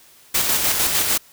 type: noise with tremolo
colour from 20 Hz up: white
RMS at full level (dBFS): -18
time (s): 0.34-1.18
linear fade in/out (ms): 10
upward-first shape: square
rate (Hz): 6.6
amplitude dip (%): 35
effects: white hiss -50 dBFS RMS until 1.32 s